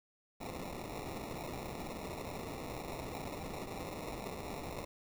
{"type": "noise with sample-and-hold", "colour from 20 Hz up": "violet", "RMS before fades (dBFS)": -43, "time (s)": [0.4, 4.85], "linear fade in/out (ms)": 10, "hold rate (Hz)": 1575, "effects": []}